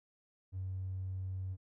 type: tone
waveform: triangle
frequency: 93.9 Hz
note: F#2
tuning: 26 cents sharp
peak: -33 dBFS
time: 0.52-1.57 s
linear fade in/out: 50 ms
effects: tanh soft clip ceiling -34 dBFS